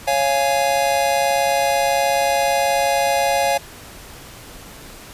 square chord, Db major, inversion none, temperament just, 554.4 / 693 / 831.5 Hz, Db5 / F5 / Ab5, 0 / -14 / +2 cents, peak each -21 dBFS, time 0.07-3.58 s, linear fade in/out 10 ms, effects pink hiss -39 dBFS RMS until 5.13 s + resampled to 32000 Hz

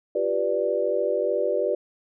sine chord, G dominant seventh, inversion third, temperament equal, 349.2 / 392 / 493.9 / 587.3 Hz, F4 / G4 / B4 / D5, 0 / 0 / 0 / 0 cents, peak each -31 / -27 / -26 / -25 dBFS, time 0.15-1.75 s, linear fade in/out 5 ms, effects none

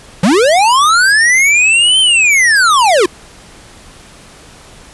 square linear two-way sweep, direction up then down, 158.5 to 3136 to 324.8 Hz, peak -7 dBFS, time 0.23-3.06 s, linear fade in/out 5 ms, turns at 2 s, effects pink hiss -38 dBFS RMS until 4.93 s + resampled to 24000 Hz

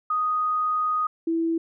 sine tone pair in turn, 1244.5 / 329.6 Hz, D#6 / E4, 0 / 0 cents, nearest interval octave + major seventh, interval 2300 cents, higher first, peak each -21 / -21 dBFS, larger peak neither, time 0.1-1.07 / 1.27-1.58 s, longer first, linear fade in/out 5 ms, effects none

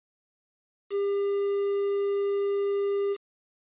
triangle tone with quantisation, 400.8 Hz, G4, 38 cents sharp, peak -22 dBFS, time 0.9-3.17 s, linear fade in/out 50 ms, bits 7, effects resampled to 8000 Hz

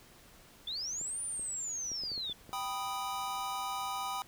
sine linear two-way sweep, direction up then down, 3400 to 9490 to 3400 Hz, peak -35 dBFS, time 0.67-2.33 s, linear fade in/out 5 ms, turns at 1.22 s
clicks, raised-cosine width 2 ms, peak -36 dBFS, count 8, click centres 1.013 / 1.395 / 1.917 / 2.036 / 2.118 / 2.178 / 2.297 / 2.493 s
square chord, G augmented, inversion none, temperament equal, 784 / 987.8 / 1244.5 Hz, G5 / B5 / D#6, 0 / 0 / 0 cents, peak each -40 dBFS, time 2.53-4.22 s, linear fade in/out 0 ms
effects pink hiss -58 dBFS RMS until 4.27 s

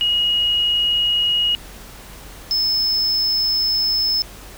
sine / triangle tone pair in turn, 2888 / 5230 Hz, F#7 / E8, -43 / -15 cents, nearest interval minor seventh, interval 1028 cents, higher second, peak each -15 dBFS, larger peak neither, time 0.01-1.55 / 2.51-4.22 s, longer second, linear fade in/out 0 ms, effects added 46 Hz sine -40 dBFS peak until 4.57 s + pink hiss -40 dBFS RMS until 4.57 s

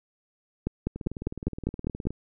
two click trains, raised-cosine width 3 ms, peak -22 / -13 dBFS, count 23 / 8, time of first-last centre 0.96-2.106 / 0.67-2.07 s, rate 19.2 / 5 Hz, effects none

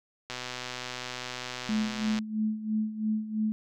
click train, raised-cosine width 0.2 ms, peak -18 dBFS, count 237, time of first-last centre 0.3-2.188 s, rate 125 Hz
sine tone with tremolo, 216.1 Hz, A3, 31 cents flat, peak -24 dBFS, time 1.69-3.52 s, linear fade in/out 0 ms, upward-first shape sine, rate 3 Hz, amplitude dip 75%
effects none

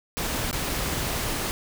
pink noise with dropouts, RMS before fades -28 dBFS, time 0.17-1.51 s, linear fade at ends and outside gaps 0 ms, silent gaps 0.512-0.529 s, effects none

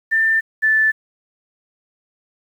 sine tone pair in turn, 1788 / 1754.2 Hz, A6 / A6, +27 / -6 cents, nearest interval unison, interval 33 cents, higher first, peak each -13 / -12 dBFS, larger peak second, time 0.11-0.41 / 0.62-0.92 s, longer neither, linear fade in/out 20 ms, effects 8-bit

